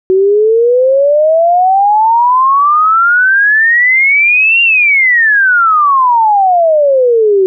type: exponential two-way sweep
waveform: sine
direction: up then down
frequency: 371.2 to 2794 to 371.2 Hz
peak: -5 dBFS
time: 0.1-7.46 s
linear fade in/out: 0 ms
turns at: 4.62 s
effects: none